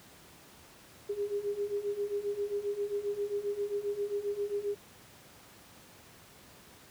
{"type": "beating tone pair", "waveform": "sine", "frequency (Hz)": [403.1, 410.6], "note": ["G4", "G#4"], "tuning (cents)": [48, -20], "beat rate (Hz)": 7.5, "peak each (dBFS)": [-36, -33], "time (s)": [1.09, 4.75], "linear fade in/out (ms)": 10, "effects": ["pink hiss -55 dBFS RMS until 6.9 s", "high-pass 80 Hz 12 dB/octave"]}